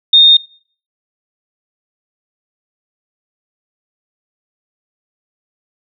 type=tone; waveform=sine; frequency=3672 Hz; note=A#7; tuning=27 cents flat; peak=-3 dBFS; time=0.13-0.37 s; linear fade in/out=5 ms; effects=noise-tail reverb RT60 0.5 s tail -23 dB re dry